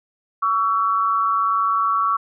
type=tone pair together; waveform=sine; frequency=1129 / 1330.6 Hz; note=C#6 / E6; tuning=+31 / +16 cents; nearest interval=minor third; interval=285 cents; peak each=-18 / -21 dBFS; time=0.42-2.17 s; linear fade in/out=10 ms; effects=none